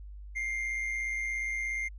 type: tone with amplitude modulation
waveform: triangle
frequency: 2108 Hz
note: C7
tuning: 12 cents sharp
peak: -27 dBFS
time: 0.35-1.89 s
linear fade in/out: 20 ms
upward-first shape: sine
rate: 117 Hz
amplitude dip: 45%
effects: added 50 Hz sine -42 dBFS peak until 1.98 s + resampled to 24000 Hz